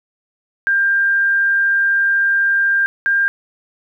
sine tone pair in turn, 1594 / 1599.6 Hz, G6 / G6, +28 / +35 cents, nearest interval unison, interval 7 cents, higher second, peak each -12 dBFS, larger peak neither, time 0.67-2.86 / 3.06-3.28 s, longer first, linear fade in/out 0 ms, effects 9-bit

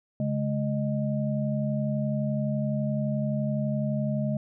sine tone cluster, 139.8 / 211.6 / 616 Hz, C#3 / G#3 / D#5, +15 / +33 / -17 cents, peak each -28 / -28 / -33 dBFS, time 0.2-4.37 s, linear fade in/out 2 ms, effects none

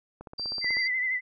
click train, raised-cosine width 1 ms, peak -28 dBFS, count 10, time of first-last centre 0.21-0.769 s, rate 16.1 Hz
sine tone, 4699 Hz, D8, in tune, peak -30 dBFS, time 0.38-0.88 s, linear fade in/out 10 ms
sine tone with vibrato, 2025 Hz, B6, 43 cents sharp, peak -25 dBFS, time 0.61-1.21 s, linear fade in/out 50 ms, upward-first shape sine, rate 12 Hz, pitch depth 47 cents each way
effects none

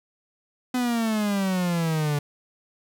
45% pulse exponential sweep, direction down, 253.5 to 143.8 Hz, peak -22 dBFS, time 0.74-2.19 s, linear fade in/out 5 ms, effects none

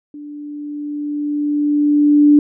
sine tone with level ramp, 293.7 Hz, D4, in tune, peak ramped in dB -30 to -5 dBFS, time 0.14-2.39 s, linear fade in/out 2 ms, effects none

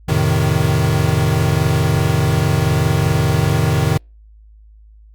square chord, F dominant seventh, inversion none, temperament equal, 87.31 / 110 / 130.81 / 155.56 Hz, F2 / A2 / C3 / Eb3, 0 / 0 / 0 / 0 cents, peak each -21 / -20 / -20 / -18 dBFS, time 0.08-3.98 s, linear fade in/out 10 ms, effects added 53 Hz sine -41 dBFS peak until 5.14 s + Opus 48 kbps

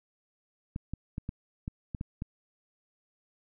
clicks, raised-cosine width 5 ms, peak -22 dBFS, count 8, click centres 0.761 / 0.936 / 1.181 / 1.291 / 1.679 / 1.948 / 2.011 / 2.221 s, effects none

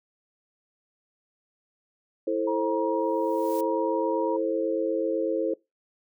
sine chord, A minor, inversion second, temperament just, 330 / 440 / 528 Hz, E4 / A4 / C5, +2 / 0 / +16 cents, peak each -28 dBFS, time 2.27-5.54 s, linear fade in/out 5 ms
sine tone, 950 Hz, A#5, 33 cents sharp, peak -29 dBFS, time 2.47-4.37 s, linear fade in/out 10 ms
blue noise with exponential growth, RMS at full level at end -40 dBFS, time 2.92-3.61 s, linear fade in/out 5 ms, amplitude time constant 150 ms
effects noise-tail reverb RT60 0.2 s tail -22 dB re dry

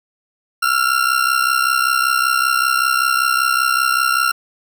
40% pulse ring-modulated tone, 1376 Hz, F6, 26 cents flat, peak -10 dBFS, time 0.62-4.32 s, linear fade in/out 10 ms, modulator 32.6 Hz, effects 7-bit

